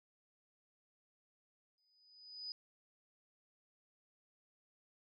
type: tone with exponential growth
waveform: sine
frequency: 4978 Hz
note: D#8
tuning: in tune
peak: -40 dBFS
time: 1.78-2.52 s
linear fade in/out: 1 ms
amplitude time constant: 160 ms
effects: none